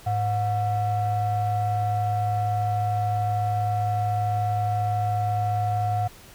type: ring-modulated tone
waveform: triangle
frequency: 309.3 Hz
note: D#4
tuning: 10 cents flat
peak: -16 dBFS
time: 0.06-6.08 s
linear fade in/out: 10 ms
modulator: 415 Hz
effects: tanh soft clip ceiling -12 dBFS + pink hiss -48 dBFS RMS until 6.34 s